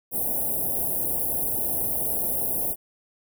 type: band-stop noise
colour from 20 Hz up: white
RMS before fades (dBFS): -26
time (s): 0.11-2.76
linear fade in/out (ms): 50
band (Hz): 800 to 10000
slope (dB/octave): 48
effects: none